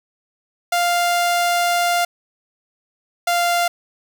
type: tone pair in turn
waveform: sawtooth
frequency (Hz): 698.5 / 695.8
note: F5 / F5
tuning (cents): 0 / -7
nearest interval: unison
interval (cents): 7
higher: first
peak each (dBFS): -12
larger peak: neither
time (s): 0.72-2.05 / 3.27-3.68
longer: first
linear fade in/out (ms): 5
effects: 9-bit